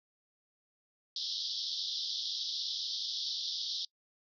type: band-pass noise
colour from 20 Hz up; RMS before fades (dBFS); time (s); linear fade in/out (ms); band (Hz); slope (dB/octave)
pink; -37; 1.16-3.85; 2; 3300 to 5500; 96
effects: noise-tail reverb RT60 0.1 s tail -25 dB re dry